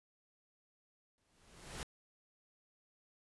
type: noise with exponential growth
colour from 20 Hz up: pink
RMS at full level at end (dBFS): -42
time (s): 1.18-1.83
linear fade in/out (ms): 0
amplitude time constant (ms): 140
effects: resampled to 24000 Hz